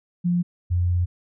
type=tone pair in turn; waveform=sine; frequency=175.5 / 88.39 Hz; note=F3 / F2; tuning=+9 / +21 cents; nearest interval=octave; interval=1188 cents; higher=first; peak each=-18 dBFS; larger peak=neither; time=0.24-0.43 / 0.7-1.06 s; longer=second; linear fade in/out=20 ms; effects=none